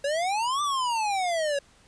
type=exponential two-way sweep; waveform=square; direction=up then down; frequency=548 to 1193 to 552 Hz; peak=-25 dBFS; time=0.04-1.59 s; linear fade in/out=5 ms; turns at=0.62 s; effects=pink hiss -58 dBFS RMS until 1.87 s + resampled to 22050 Hz